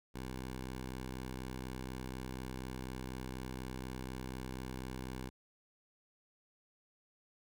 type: tone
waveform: 10% pulse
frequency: 64.1 Hz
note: C2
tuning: 35 cents flat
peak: -33 dBFS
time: 0.14-5.3 s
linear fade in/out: 20 ms
effects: none